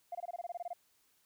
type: tone bursts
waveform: sine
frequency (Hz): 698.5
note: F5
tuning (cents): 0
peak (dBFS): -36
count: 12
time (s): 0.12-0.733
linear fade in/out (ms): 5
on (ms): 30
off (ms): 23
effects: tanh soft clip ceiling -32 dBFS + white hiss -72 dBFS RMS until 1.25 s